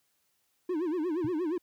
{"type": "tone with vibrato", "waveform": "triangle", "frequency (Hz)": 333.2, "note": "E4", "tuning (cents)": 19, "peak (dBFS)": -26, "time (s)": [0.69, 1.58], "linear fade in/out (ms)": 5, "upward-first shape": "sine", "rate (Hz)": 8.5, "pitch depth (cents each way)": 190}
{"type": "tone with exponential decay", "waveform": "sine", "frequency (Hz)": 124.9, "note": "B2", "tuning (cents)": 20, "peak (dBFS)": -29, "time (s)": [1.24, 1.33], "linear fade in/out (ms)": 5, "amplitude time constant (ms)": 18}
{"effects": ["white hiss -74 dBFS RMS until 1.62 s", "high-pass 60 Hz 12 dB/octave"]}